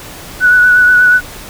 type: tone with vibrato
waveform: sine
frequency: 1478 Hz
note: F#6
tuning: 2 cents flat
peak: -4 dBFS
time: 0.4-1.21 s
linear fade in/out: 50 ms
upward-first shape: triangle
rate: 8.3 Hz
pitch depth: 27 cents each way
effects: pink hiss -30 dBFS RMS until 1.49 s